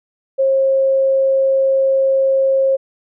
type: tone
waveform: sine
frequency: 537 Hz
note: C5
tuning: 45 cents sharp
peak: -11 dBFS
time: 0.38-2.77 s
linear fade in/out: 20 ms
effects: none